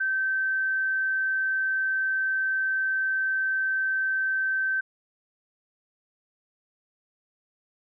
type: tone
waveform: sine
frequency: 1548 Hz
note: G6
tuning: 22 cents flat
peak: -23 dBFS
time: 0-4.81 s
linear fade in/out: 10 ms
effects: none